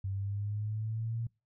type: linear sweep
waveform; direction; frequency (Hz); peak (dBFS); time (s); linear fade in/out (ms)
sine; up; 96 to 116.54; -32; 0.04-1.27; 5
effects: noise-tail reverb RT60 0.3 s tail -26 dB re dry